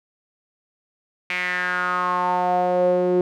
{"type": "tone with band-pass filter sweep", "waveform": "sawtooth", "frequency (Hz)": 180.1, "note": "F#3", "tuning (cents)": -46, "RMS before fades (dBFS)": -21, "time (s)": [1.3, 3.21], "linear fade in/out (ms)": 2, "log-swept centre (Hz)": [2300, 390], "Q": 5.3, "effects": []}